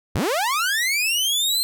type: linear sweep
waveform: sawtooth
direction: up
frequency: 55.2 to 4186 Hz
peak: -16 dBFS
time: 0.15-1.63 s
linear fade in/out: 0 ms
effects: none